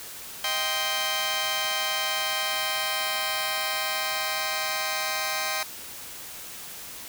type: chord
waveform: 10% pulse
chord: C minor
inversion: first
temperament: just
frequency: 627.9 / 784.9 / 1046.5 Hz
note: Eb5 / G5 / C6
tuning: +16 / +2 / 0 cents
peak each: -23 / -22 / -22 dBFS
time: 0.44-5.63 s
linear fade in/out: 2 ms
effects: white hiss -40 dBFS RMS until 7.08 s